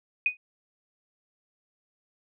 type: tone with exponential decay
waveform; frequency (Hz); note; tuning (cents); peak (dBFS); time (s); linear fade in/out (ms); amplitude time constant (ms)
sine; 2489; D#7; 0; -17; 0.26-0.37; 2; 23
effects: none